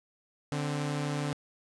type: tone pair together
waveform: sawtooth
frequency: 146.83 / 261.6 Hz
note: D3 / C4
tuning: 0 / 0 cents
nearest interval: minor seventh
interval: 1000 cents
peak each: -27 / -33 dBFS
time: 0.52-1.33 s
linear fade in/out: 0 ms
effects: resampled to 22050 Hz + 10-bit